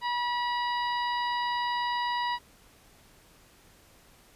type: harmonic tone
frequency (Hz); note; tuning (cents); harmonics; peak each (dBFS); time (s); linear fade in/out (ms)
968; B5; -35; 1 / 2 / 3 / 4 / 5; -28 / -35 / -40 / -40 / -43; 0.01-2.39; 50
effects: pink hiss -58 dBFS RMS until 4.35 s + resampled to 32000 Hz

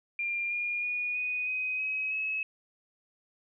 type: tone with pitch steps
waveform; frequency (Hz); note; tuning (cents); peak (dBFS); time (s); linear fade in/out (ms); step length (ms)
sine; 2394 / 2423 / 2453 / 2483 / 2513 / 2544 / 2575; D7 / D#7 / D#7 / D#7 / D#7 / D#7 / E7; +33 / -47 / -25 / -4 / +17 / +38 / -41; -29; 0.19-2.43; 2; 320
effects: none

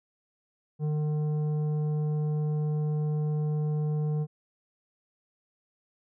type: tone with tanh clipping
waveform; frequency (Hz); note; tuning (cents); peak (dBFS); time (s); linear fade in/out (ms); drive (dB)
sine; 151.3; D#3; -48; -27; 0.79-4.27; 50; 9
effects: none

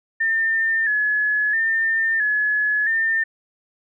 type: tone with vibrato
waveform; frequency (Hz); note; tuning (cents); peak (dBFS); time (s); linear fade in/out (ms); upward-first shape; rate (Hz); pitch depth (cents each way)
sine; 1751; A6; -9; -17; 0.2-3.24; 10; square; 0.75; 51
effects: none

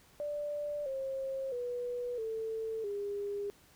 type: tone with pitch steps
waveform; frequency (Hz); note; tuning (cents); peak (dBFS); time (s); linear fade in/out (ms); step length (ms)
sine; 587.3 / 535.5 / 488.2 / 445.1 / 405.8; D5 / C5 / B4 / A4 / G#4; 0 / +40 / -20 / +20 / -40; -34; 0.2-3.5; 0; 660
effects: pink hiss -62 dBFS RMS until 3.75 s

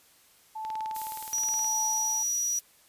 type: tone with tremolo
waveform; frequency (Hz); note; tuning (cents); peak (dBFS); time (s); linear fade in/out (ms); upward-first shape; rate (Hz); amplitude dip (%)
sine; 874; A5; -12; -30; 0.55-2.23; 10; triangle; 0.97; 80
type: click train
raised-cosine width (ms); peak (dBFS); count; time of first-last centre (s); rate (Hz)
0.2; -26; 20; 0.65-1.645; 19.1
type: noise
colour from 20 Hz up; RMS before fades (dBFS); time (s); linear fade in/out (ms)
violet; -37; 0.94-2.61; 20
type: tone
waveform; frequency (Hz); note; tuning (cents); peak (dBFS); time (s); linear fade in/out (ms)
sine; 5820; F#8; -29; -26; 1.33-2.59; 2
effects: white hiss -60 dBFS RMS until 2.88 s + resampled to 32000 Hz

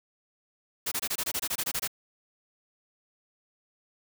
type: noise bursts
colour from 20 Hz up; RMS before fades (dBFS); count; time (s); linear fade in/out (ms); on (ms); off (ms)
white; -30; 13; 0.86-1.877; 10; 57; 23
effects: none

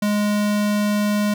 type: tone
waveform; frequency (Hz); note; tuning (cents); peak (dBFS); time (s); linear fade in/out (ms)
square; 207.7; G#3; 0; -18; 0.02-1.34; 5
effects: none

